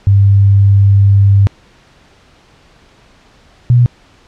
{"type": "tone pair in turn", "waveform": "sine", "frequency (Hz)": [99.4, 121.69], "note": ["G2", "B2"], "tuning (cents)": [25, -25], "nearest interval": "major third", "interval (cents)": 350, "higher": "second", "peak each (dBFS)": -4, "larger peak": "neither", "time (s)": [[0.07, 1.47], [3.7, 3.86]], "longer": "first", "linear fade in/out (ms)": 0, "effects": ["pink hiss -46 dBFS RMS until 4.27 s", "low-pass 5000 Hz 12 dB/octave"]}